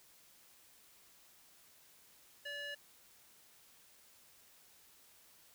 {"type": "tone with band-pass filter", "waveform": "square", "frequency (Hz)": 576, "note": "D5", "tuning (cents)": -34, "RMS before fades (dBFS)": -44, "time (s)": [2.45, 2.75], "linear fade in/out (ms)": 10, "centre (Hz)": 2300, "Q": 3.4, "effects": ["white hiss -64 dBFS RMS until 5.54 s"]}